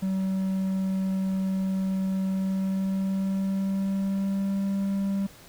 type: tone with pitch glide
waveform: triangle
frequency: 190.6 to 196.53 Hz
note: G3 to G3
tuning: -48 to +5 cents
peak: -22 dBFS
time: 0.02-5.27 s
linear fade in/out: 10 ms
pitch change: +53 cents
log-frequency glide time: 2.26-4.7 s
effects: pink hiss -50 dBFS RMS until 5.48 s